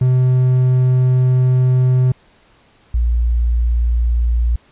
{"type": "tone pair in turn", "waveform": ["triangle", "sine"], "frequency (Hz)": [127.6, 58.67], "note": ["C3", "A#1"], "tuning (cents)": [-43, 12], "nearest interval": "octave + minor second", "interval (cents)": 1345, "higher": "first", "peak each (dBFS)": [-8, -12], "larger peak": "first", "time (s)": [[0.01, 2.12], [2.94, 4.56]], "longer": "first", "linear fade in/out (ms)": 5, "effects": ["pink hiss -52 dBFS RMS until 4.71 s", "resampled to 8000 Hz"]}